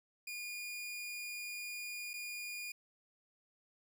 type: tone with dropouts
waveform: sawtooth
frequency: 2433 Hz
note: D#7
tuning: 39 cents flat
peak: -38 dBFS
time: 0.27-2.72 s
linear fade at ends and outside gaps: 5 ms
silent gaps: 2.134-2.138 s
effects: none